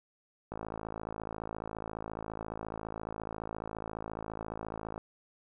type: click train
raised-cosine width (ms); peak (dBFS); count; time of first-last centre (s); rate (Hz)
1; -24; 244; 0.52-4.979; 54.5
effects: none